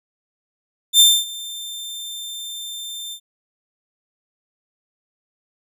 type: tone with ADSR envelope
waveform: sawtooth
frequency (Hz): 3582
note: A7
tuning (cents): +30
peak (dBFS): -4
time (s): 0.93-3.2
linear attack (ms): 65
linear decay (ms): 250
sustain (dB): -22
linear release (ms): 76
effects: none